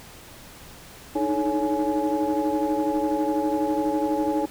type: tone cluster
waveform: sine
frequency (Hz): 303.5 / 315.6 / 427.7 / 558 / 841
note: D#4 / D#4 / A4 / C#5 / G#5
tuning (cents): -43 / +25 / -49 / +11 / +22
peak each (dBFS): -25 / -26 / -30 / -28 / -27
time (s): 1.15-4.46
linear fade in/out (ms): 10
effects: tanh soft clip ceiling -14 dBFS + pink hiss -45 dBFS RMS until 4.5 s